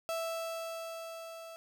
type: tone with level ramp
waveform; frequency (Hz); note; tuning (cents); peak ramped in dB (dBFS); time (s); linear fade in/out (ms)
35% pulse; 659.3; E5; 0; -31 to -44; 0.09-1.56; 0
effects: none